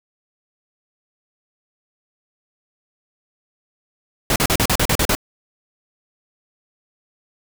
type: noise bursts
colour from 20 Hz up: pink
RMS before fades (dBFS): -17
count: 9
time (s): 4.3-5.151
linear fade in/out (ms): 2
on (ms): 59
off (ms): 40
effects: none